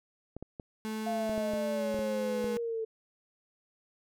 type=clicks; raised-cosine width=2 ms; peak=-27 dBFS; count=9; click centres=0.366 / 0.426 / 0.598 / 1.295 / 1.379 / 1.536 / 1.944 / 1.991 / 2.443 s
type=tone with pitch glide; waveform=35% pulse; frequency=217.8 to 213.2 Hz; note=A3 to G#3; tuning=-17 to +46 cents; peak=-32 dBFS; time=0.85-2.57 s; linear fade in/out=0 ms; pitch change=-37 cents; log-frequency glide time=1.75-1.84 s
type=exponential sweep; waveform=sine; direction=down; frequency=696 to 440.9 Hz; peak=-31 dBFS; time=1.06-2.85 s; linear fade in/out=10 ms
effects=none